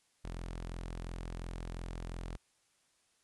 sawtooth tone, 42.85 Hz, F1, 32 cents flat, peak -36 dBFS, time 0.24-2.37 s, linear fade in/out 10 ms, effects white hiss -73 dBFS RMS until 3.23 s + resampled to 24000 Hz

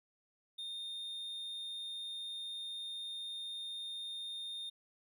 triangle tone, 3652 Hz, A#7, 36 cents flat, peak -39 dBFS, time 0.58-4.7 s, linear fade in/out 10 ms, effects none

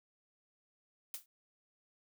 blue noise with exponential decay, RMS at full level -38 dBFS, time 1.14-1.26 s, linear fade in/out 1 ms, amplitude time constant 26 ms, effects none

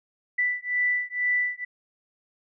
sine beating tone pair, 1977 / 1979.1 Hz, B6 / B6, +1 / +3 cents, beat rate 2.1 Hz, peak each -26 dBFS, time 0.38-1.65 s, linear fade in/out 10 ms, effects none

